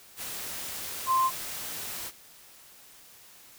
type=tone in noise; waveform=sine; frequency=1046.5 Hz; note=C6; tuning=in tune; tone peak=-21 dBFS; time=1.06-1.31 s; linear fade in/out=50 ms; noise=white; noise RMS=-37 dBFS; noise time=0.16-2.12 s; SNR=+13 dB; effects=white hiss -53 dBFS RMS until 3.58 s